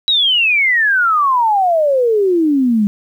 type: exponential sweep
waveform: sine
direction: down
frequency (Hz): 3913 to 200.3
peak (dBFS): -10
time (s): 0.08-2.87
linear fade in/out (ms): 0
effects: 8-bit